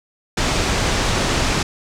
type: low-pass noise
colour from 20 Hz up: pink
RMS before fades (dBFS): -19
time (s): 0.37-1.63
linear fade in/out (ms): 5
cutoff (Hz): 7500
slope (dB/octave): 24
effects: none